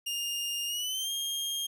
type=tone with pitch glide; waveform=sawtooth; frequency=2822 to 3223 Hz; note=F7 to G7; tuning=+17 to +47 cents; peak=-28 dBFS; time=0.06-1.67 s; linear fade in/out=10 ms; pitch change=+230 cents; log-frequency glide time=0.67-1.11 s; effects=none